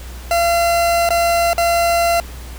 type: tone with dropouts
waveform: 40% pulse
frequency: 683 Hz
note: F5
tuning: 39 cents flat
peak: -12 dBFS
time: 0.31-2.2 s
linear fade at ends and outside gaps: 1 ms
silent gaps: 1.09-1.105 / 1.532-1.58 s
effects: added 61 Hz sine -30 dBFS peak until 2.58 s + pink hiss -38 dBFS RMS until 2.58 s